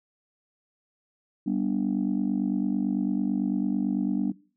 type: chord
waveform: sine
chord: G major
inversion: none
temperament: just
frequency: 196 / 245 / 294 Hz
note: G3 / B3 / D4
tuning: 0 / -14 / +2 cents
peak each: -27 dBFS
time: 1.46-4.32 s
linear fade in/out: 10 ms
effects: noise-tail reverb RT60 0.4 s tail -21 dB re dry + tanh soft clip ceiling -17 dBFS